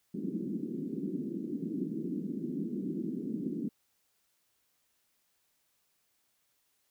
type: band-pass noise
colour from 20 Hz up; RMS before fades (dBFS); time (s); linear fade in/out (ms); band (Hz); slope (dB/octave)
white; -36; 0.14-3.69; 10; 170 to 340; 48
effects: white hiss -75 dBFS RMS until 6.9 s